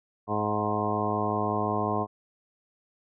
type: harmonic tone with a mistuned harmonic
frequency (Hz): 105.6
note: G#2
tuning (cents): +29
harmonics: 1 / 2 / 3 / 4 / 5 / 6 / 7 / 8 / 9 / 10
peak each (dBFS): -34 / -33 / -35 / -33 / -38 / -35 / -32 / -38 / -35 / -32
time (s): 0.27-2.07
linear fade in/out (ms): 50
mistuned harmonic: 7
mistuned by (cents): -25
effects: none